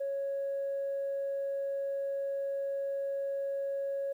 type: tone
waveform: sine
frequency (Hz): 553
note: C#5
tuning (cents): -4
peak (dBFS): -30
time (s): 0-4.13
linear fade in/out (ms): 10
effects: tanh soft clip ceiling -28 dBFS + 11-bit